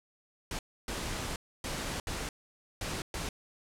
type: noise bursts at uneven times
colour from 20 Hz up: pink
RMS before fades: -36 dBFS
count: 6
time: 0.51-0.59 / 0.88-1.36 / 1.64-2 / 2.07-2.29 / 2.81-3.02 / 3.14-3.29 s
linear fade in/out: 2 ms
effects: low-pass 10000 Hz 12 dB/octave